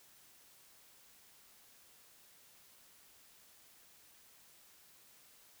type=silence; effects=white hiss -63 dBFS RMS until 5.6 s